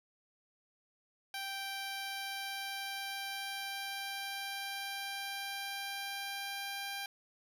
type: tone with pitch glide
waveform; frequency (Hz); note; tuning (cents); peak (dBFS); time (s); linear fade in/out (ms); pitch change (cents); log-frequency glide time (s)
10% pulse; 784 to 794.5; G5 to G5; 0 to +23; -30; 1.34-7.06; 2; +23; 1.78-6.86
effects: none